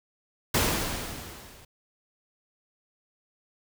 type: noise with level ramp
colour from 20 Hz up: pink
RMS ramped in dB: -22 to -52 dBFS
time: 0.54-1.65 s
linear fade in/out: 5 ms
effects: none